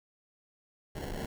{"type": "noise with sample-and-hold", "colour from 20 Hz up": "pink", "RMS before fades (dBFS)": -38, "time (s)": [0.95, 1.26], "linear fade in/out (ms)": 5, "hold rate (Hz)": 1225, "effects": []}